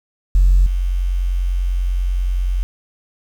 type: tone with level steps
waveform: sine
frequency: 45.1 Hz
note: F#1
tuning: 44 cents flat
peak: -7 / -15 dBFS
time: 0.35-2.63 s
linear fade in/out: 0 ms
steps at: 0.66 s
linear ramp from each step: 5 ms
effects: tanh soft clip ceiling -5 dBFS + 7-bit